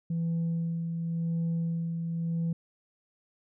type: tone with tremolo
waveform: sine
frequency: 166.6 Hz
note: E3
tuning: 19 cents sharp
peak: -24 dBFS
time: 0.1-2.53 s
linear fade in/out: 5 ms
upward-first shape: sine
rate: 0.92 Hz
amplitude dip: 45%
effects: tanh soft clip ceiling -25 dBFS